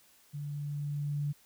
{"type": "tone with level ramp", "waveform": "sine", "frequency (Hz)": 145.4, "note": "D3", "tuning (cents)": -17, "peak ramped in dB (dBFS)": [-36, -29], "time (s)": [0.33, 1.33], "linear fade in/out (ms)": 20, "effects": ["white hiss -63 dBFS RMS until 1.45 s"]}